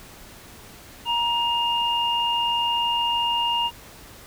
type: tone pair together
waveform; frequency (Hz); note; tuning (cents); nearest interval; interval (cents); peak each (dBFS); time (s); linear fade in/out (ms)
sine; 943 / 2826; A#5 / F7; +20 / +20; octave + perfect fifth; 1900; -23; 1.05-3.71; 50
effects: pink hiss -45 dBFS RMS until 4.26 s